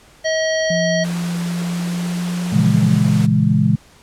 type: harmonic tone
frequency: 637 Hz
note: D#5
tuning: 41 cents sharp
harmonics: 1 / 3 / 5 / 7 / 9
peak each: -17 / -23 / -29 / -28 / -29 dBFS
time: 0.24-1.05 s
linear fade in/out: 20 ms
type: tone with pitch glide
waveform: sine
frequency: 173.1 to 176.53 Hz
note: F3 to F3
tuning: -15 to +19 cents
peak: -19 dBFS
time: 0.7-2.98 s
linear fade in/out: 5 ms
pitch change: +34 cents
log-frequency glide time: 1.43-2.37 s
type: high-pass noise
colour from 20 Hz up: pink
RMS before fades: -32 dBFS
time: 1.03-3.27 s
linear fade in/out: 20 ms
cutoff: 260 Hz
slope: 48 dB/octave
type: chord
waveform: sine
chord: A# half-diminished seventh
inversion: none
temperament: equal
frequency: 116.54 / 138.59 / 164.81 / 207.7 Hz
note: A#2 / C#3 / E3 / G#3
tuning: 0 / 0 / 0 / 0 cents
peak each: -18 / -18 / -17 / -16 dBFS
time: 2.52-3.76 s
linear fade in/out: 10 ms
effects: pink hiss -48 dBFS RMS until 4.02 s + low-pass 10000 Hz 12 dB/octave

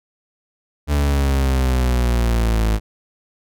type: exponential sweep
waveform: 40% pulse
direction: down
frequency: 73.42 to 53.3 Hz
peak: -14 dBFS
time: 0.87-2.8 s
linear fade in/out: 50 ms
effects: none

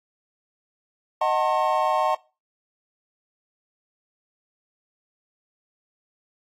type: chord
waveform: triangle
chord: D# diminished seventh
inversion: none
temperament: just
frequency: 622.3 / 746.7 / 896 / 1075.3 Hz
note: D#5 / F#5 / A5 / C6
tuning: 0 / +16 / +31 / +47 cents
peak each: -23 dBFS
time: 1.21-2.15 s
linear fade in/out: 5 ms
effects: noise-tail reverb RT60 0.3 s tail -21 dB re dry + AAC 48 kbps

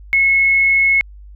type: tone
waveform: sine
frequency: 2183 Hz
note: C#7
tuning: 27 cents flat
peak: -10 dBFS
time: 0.13-1.01 s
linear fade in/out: 0 ms
effects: added 50 Hz sine -35 dBFS peak until 1.35 s

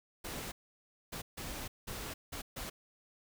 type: noise bursts at uneven times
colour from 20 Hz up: pink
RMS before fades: -42 dBFS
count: 6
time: 0.24-0.52 / 1.12-1.22 / 1.37-1.68 / 1.87-2.14 / 2.32-2.42 / 2.56-2.7 s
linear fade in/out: 10 ms
effects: none

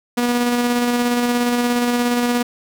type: tone with tremolo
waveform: sawtooth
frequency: 242.1 Hz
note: B3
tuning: 34 cents flat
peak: -11 dBFS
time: 0.17-2.43 s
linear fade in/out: 10 ms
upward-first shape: square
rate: 17 Hz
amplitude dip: 25%
effects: none

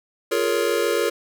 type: chord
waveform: square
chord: Bb minor seventh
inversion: second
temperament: just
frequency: 349.6 / 419.5 / 466.2 / 559.4 Hz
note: F4 / Ab4 / Bb4 / Db5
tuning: +2 / +17 / 0 / +16 cents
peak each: -27 / -25 / -24 / -27 dBFS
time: 0.31-1.1 s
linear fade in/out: 10 ms
effects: none

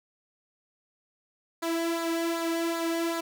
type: tone with flanger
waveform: sawtooth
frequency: 333.1 Hz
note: E4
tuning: 18 cents sharp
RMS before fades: -29 dBFS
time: 1.62-3.21 s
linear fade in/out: 10 ms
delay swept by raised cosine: 0.34 to 2.24 ms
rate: 2.6 Hz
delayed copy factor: -0.6
effects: none

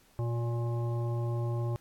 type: harmonic tone with a mistuned harmonic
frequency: 118.5 Hz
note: A#2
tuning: 29 cents sharp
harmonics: 1 / 3 / 5 / 7 / 9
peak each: -29 / -39 / -43 / -46 / -48 dBFS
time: 0.19-1.76 s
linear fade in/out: 0 ms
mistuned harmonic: 5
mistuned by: -30 cents
effects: pink hiss -63 dBFS RMS until 1.8 s + AAC 64 kbps

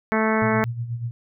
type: harmonic tone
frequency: 219.3 Hz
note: A3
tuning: 6 cents flat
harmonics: 1 / 2 / 3 / 4 / 5 / 6 / 7 / 8 / 9 / 10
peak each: -22 / -25 / -27 / -28 / -29 / -30 / -30 / -31 / -32 / -32 dBFS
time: 0.12-0.64 s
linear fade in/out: 0 ms
type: tone with tremolo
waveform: sine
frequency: 118.1 Hz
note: A#2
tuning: 23 cents sharp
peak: -23 dBFS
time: 0.42-1.11 s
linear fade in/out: 0 ms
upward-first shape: sine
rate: 8.3 Hz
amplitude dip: 65%
effects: none

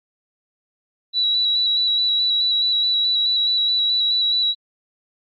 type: tone with vibrato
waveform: sine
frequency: 3920 Hz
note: B7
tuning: 14 cents flat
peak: -16 dBFS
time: 1.13-4.55 s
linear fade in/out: 50 ms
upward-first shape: square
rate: 4.7 Hz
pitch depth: 17 cents each way
effects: Opus 48 kbps

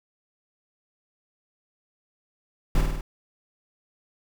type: noise with echo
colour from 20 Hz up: brown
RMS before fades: -19 dBFS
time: 2.75-2.81 s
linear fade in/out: 2 ms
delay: 50 ms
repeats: 4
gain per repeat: -3 dB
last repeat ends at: 3.01 s
effects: none

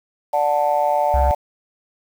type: chord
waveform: sine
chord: D major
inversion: none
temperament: just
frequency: 587.3 / 734.2 / 881 Hz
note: D5 / F#5 / A5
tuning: 0 / -14 / +2 cents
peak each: -19 dBFS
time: 0.33-1.35 s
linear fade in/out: 10 ms
type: tone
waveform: sine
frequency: 66.8 Hz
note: C2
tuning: 36 cents sharp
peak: -15 dBFS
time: 1.14-1.31 s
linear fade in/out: 0 ms
effects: tanh soft clip ceiling -7 dBFS + 7-bit

